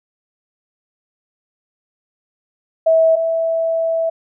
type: tone pair in turn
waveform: sine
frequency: 649 / 656.2 Hz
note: E5 / E5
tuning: -27 / -8 cents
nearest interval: unison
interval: 19 cents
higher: second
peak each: -9 / -15 dBFS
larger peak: first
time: 2.86-3.16 / 3.16-4.1 s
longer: second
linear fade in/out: 10 ms
effects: none